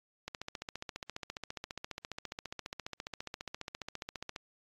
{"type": "click train", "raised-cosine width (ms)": 0.2, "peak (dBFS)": -22, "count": 61, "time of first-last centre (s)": [0.28, 4.362], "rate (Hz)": 14.7, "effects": ["AAC 32 kbps"]}